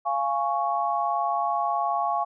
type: chord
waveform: sine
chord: Db major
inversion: first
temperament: just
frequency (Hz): 693 / 831.5 / 1108.7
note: F5 / Ab5 / Db6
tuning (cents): -14 / +2 / 0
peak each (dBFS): -27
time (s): 0.05-2.25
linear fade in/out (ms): 20
effects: none